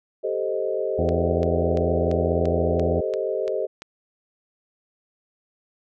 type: chord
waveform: sine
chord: A half-diminished seventh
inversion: third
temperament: equal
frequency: 392 / 440 / 523.3 / 622.3 Hz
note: G4 / A4 / C5 / Eb5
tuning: 0 / 0 / 0 / 0 cents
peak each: -28 dBFS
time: 0.23-3.67 s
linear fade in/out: 20 ms
type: harmonic tone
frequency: 84.4 Hz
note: E2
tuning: 41 cents sharp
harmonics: 1 / 2 / 3 / 4 / 5 / 6 / 7 / 8 / 9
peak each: -25 / -28 / -30 / -31 / -32 / -33 / -33 / -34 / -35 dBFS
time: 0.98-3.01 s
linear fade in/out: 10 ms
type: click train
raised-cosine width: 0.2 ms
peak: -20 dBFS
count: 9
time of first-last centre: 1.09-3.82 s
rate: 2.93 Hz
effects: none